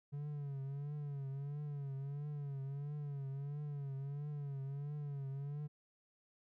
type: tone with vibrato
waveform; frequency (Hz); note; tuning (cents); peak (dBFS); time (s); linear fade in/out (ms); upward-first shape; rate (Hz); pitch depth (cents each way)
triangle; 141.8; C#3; +40; -38; 0.12-5.68; 20; triangle; 1.5; 91
effects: none